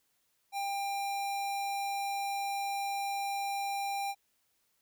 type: tone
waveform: square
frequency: 796 Hz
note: G5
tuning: 26 cents sharp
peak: -33 dBFS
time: 0.52-4.15 s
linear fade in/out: 50 ms
effects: white hiss -75 dBFS RMS until 4.81 s